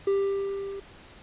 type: tone with level ramp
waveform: triangle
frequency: 394.6 Hz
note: G4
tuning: 11 cents sharp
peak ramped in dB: -18 to -32 dBFS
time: 0.07-0.8 s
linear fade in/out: 5 ms
effects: pink hiss -50 dBFS RMS until 1.22 s + resampled to 8000 Hz